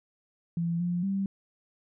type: tone with pitch steps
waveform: sine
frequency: 169.1 / 175.5 / 195.3 Hz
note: E3 / F3 / G3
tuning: +44 / +9 / -6 cents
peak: -26 dBFS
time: 0.57-1.26 s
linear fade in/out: 2 ms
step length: 230 ms
effects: none